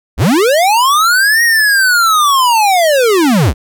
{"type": "linear two-way sweep", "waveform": "square", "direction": "up then down", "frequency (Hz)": [43.65, 1892, 43.65], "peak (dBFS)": -8, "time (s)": [0.17, 3.54], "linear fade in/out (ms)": 50, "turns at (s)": 1.43, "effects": []}